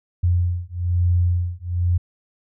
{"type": "beating tone pair", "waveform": "sine", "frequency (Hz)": [87.5, 88.6], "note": ["F2", "F2"], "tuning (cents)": [4, 25], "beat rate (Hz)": 1.1, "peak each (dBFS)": [-20, -20], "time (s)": [0.23, 1.98], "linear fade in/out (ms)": 10, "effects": []}